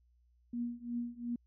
sine tone with tremolo, 238.8 Hz, A#3, 42 cents sharp, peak -32 dBFS, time 0.53-1.36 s, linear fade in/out 5 ms, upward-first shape triangle, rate 2.8 Hz, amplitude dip 95%, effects added 60 Hz sine -66 dBFS peak until 1.46 s

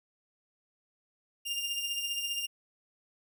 sawtooth beating tone pair, 2800 / 2815 Hz, F7 / F7, +4 / +13 cents, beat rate 15 Hz, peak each -30 / -35 dBFS, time 1.45-2.47 s, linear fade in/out 20 ms, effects none

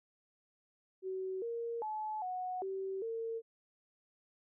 sine tone with pitch steps, 377.1 / 465.9 / 860 / 735 / 384.5 / 454.7 Hz, F#4 / A#4 / A5 / F#5 / G4 / A#4, +33 / -1 / -40 / -12 / -33 / -43 cents, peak -36 dBFS, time 1.02-3.42 s, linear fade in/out 50 ms, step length 400 ms, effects none

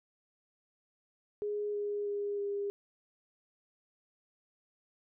sine tone with pitch steps, 415.3 / 411.5 / 407.7 / 403.9 Hz, G#4 / G#4 / G#4 / G#4, 0 / -16 / -32 / -48 cents, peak -32 dBFS, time 1.42-2.7 s, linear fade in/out 0 ms, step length 320 ms, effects none

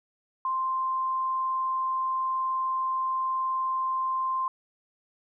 sine tone, 1046.5 Hz, C6, in tune, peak -25 dBFS, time 0.45-4.48 s, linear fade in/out 2 ms, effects none

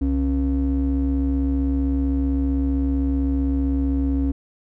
triangle ring-modulated tone, 103.9 Hz, G#2, 1 cent sharp, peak -13 dBFS, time 0.01-4.32 s, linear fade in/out 10 ms, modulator 170 Hz, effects none

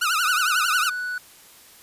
sawtooth tone with vibrato, 1351 Hz, E6, 42 cents sharp, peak -16 dBFS, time 0.01-0.9 s, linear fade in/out 10 ms, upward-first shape triangle, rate 11 Hz, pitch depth 210 cents each way
triangle tone, 1480 Hz, F#6, in tune, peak -24 dBFS, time 0.24-1.18 s, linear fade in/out 2 ms
effects white hiss -49 dBFS RMS until 1.82 s + resampled to 32000 Hz

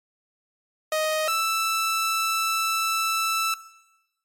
sawtooth tone pair in turn, 624 / 1322.2 Hz, D#5 / E6, +5 / +5 cents, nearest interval octave + minor second, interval 1300 cents, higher second, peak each -18 dBFS, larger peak neither, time 0.92-1.28 / 1.28-3.54 s, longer second, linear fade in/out 2 ms, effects noise-tail reverb RT60 1.0 s tail -18 dB re dry + MP3 64 kbps

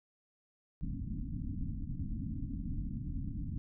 pink low-pass noise, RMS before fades -38 dBFS, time 0.81-3.58 s, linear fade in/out 0 ms, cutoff 290 Hz, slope 96 dB/octave, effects none

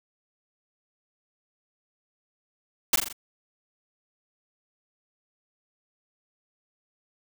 white noise with echo, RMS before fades -19 dBFS, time 2.93-2.96 s, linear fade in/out 5 ms, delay 42 ms, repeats 4, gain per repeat -5 dB, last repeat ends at 3.128 s, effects none

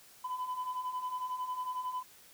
sine beating tone pair, 998 / 1009 Hz, B5 / B5, +18 / +37 cents, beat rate 11 Hz, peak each -39 / -34 dBFS, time 0.24-2.03 s, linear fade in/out 10 ms, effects tanh soft clip ceiling -31 dBFS + white hiss -58 dBFS RMS until 2.33 s

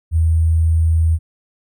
sine tone with sample-and-hold, 81.2 Hz, E2, 26 cents flat, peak -11 dBFS, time 0.11-1.19 s, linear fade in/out 50 ms, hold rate 8820 Hz, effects none

